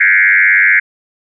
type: tone with frequency modulation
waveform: sine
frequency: 1900 Hz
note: A#6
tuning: 33 cents sharp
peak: -6 dBFS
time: 0-0.8 s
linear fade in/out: 10 ms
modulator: 96.4 Hz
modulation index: 3.5
effects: none